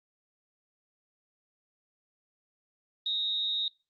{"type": "tone with amplitude modulation", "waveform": "sine", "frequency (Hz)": 3747, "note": "A#7", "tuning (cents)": 8, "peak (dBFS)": -25, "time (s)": [3.06, 3.68], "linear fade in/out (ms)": 2, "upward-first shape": "sine", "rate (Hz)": 206, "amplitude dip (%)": 60, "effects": ["noise-tail reverb RT60 0.3 s tail -24 dB re dry", "Opus 24 kbps"]}